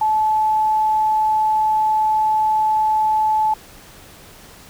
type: tone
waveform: sine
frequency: 865 Hz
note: A5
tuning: 30 cents flat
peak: -14 dBFS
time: 0.01-3.54 s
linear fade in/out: 5 ms
effects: pink hiss -43 dBFS RMS until 4.69 s

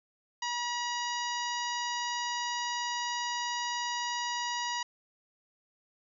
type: harmonic tone with a mistuned harmonic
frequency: 963 Hz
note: B5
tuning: 44 cents flat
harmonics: 1 / 2 / 3 / 4 / 5 / 6 / 7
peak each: -34 / -38 / -40 / -43 / -41 / -43 / -45 dBFS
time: 0.42-4.83 s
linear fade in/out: 5 ms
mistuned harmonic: 4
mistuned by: -16 cents
effects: none

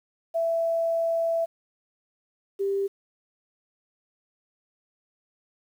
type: tone pair in turn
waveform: sine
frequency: 664 / 394.8 Hz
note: E5 / G4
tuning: +12 / +12 cents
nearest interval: major sixth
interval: 900 cents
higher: first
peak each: -22 / -23 dBFS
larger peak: first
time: 0.34-1.46 / 2.59-2.88 s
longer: first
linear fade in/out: 20 ms
effects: 9-bit

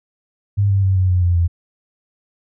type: tone with pitch steps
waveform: sine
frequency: 100.9 / 98.14 / 95.46 / 92.85 / 90.31 / 87.84 / 85.44 Hz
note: G#2 / G2 / G2 / F#2 / F#2 / F2 / F2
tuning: -49 / +2 / -45 / +7 / -41 / +11 / -37 cents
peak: -12 dBFS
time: 0.57-1.48 s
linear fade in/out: 20 ms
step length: 130 ms
effects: none

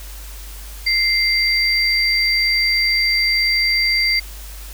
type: tone pair together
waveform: sine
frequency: 2093 / 4699 Hz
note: C7 / D8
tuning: 0 / 0 cents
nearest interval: octave + major second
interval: 1400 cents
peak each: -17 dBFS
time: 0.86-4.2 s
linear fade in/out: 10 ms
effects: added 50 Hz sine -32 dBFS peak until 4.73 s + white hiss -39 dBFS RMS until 4.73 s

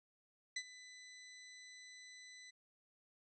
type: tone with ADSR envelope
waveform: 20% pulse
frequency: 2000 Hz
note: B6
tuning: 21 cents sharp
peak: -32 dBFS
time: 0.56-2.51 s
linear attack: 6 ms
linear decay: 59 ms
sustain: -17 dB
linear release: 13 ms
effects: resampled to 24000 Hz

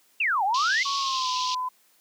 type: exponential two-way sweep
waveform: sine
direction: down then up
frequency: 2840 to 740 to 2165 Hz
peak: -21 dBFS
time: 0.2-0.83 s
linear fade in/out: 5 ms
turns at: 0.44 s
type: band-pass noise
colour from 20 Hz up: white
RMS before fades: -31 dBFS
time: 0.54-1.55 s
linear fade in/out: 5 ms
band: 2800 to 5600 Hz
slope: 48 dB/octave
type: tone with pitch glide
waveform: sine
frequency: 1108.7 to 1010.8 Hz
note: C#6 to B5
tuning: 0 to +40 cents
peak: -26 dBFS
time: 0.85-1.69 s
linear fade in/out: 10 ms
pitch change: -160 cents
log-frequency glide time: 0.97-1.29 s
effects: white hiss -62 dBFS RMS until 2 s + high-pass 200 Hz 12 dB/octave

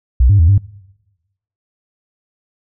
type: tone with pitch steps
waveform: sine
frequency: 61.8 / 101.2 / 81.7 / 99.5 Hz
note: B1 / G#2 / E2 / G2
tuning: +2 / -44 / -15 / +26 cents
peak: -5 dBFS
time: 0.2-0.58 s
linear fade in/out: 5 ms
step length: 95 ms
effects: noise-tail reverb RT60 1.0 s tail -24 dB re dry + tanh soft clip ceiling -2 dBFS

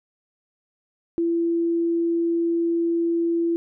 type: tone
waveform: sine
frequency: 336.8 Hz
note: E4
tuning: 37 cents sharp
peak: -19 dBFS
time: 1.18-3.56 s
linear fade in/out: 0 ms
effects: none

